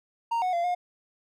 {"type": "tone with pitch steps", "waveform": "triangle", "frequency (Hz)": [927, 735, 688, 714], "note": ["A#5", "F#5", "F5", "F5"], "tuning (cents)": [-10, -12, -26, 38], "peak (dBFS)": -22, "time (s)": [0.31, 0.75], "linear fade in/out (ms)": 10, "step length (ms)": 110, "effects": []}